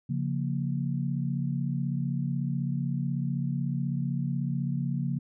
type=chord; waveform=sine; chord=Bb minor; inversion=first; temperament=equal; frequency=138.59 / 174.61 / 233.1 Hz; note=Db3 / F3 / Bb3; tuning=0 / 0 / 0 cents; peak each=-29 / -32 / -34 dBFS; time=0.09-5.19 s; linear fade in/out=10 ms; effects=none